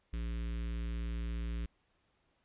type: tone with notch filter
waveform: square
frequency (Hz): 57.3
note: A#1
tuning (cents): -29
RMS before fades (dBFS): -37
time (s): 0.13-1.66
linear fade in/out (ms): 5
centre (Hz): 750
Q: 0.52
effects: pink hiss -75 dBFS RMS until 2.44 s + resampled to 8000 Hz